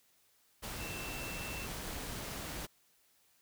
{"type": "tone in noise", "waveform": "sine", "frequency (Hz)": 2680, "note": "E7", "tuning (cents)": 28, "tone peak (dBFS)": -45, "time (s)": [0.79, 1.67], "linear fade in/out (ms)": 20, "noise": "pink", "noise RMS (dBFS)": -42, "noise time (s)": [0.62, 2.67], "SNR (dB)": -6, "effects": ["white hiss -70 dBFS RMS until 3.41 s"]}